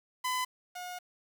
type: tone pair in turn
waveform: sawtooth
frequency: 1009 / 720.5 Hz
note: B5 / F#5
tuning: +37 / -46 cents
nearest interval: tritone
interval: 583 cents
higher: first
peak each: -26 / -35 dBFS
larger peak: first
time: 0.24-0.45 / 0.75-0.99 s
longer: second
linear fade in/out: 10 ms
effects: 9-bit